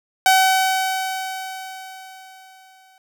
sawtooth tone with exponential decay, 758 Hz, F#5, 42 cents sharp, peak -7 dBFS, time 0.26-2.98 s, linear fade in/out 1 ms, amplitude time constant 590 ms, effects none

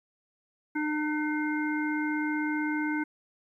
harmonic tone, 302.6 Hz, D#4, 48 cents flat, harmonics 1 / 3 / 5 / 7, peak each -28 / -37 / -35 / -37 dBFS, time 0.75-3.04 s, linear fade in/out 10 ms, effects 11-bit

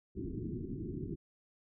white low-pass noise, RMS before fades -40 dBFS, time 0.15-1.16 s, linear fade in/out 20 ms, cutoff 390 Hz, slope 96 dB/octave, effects none

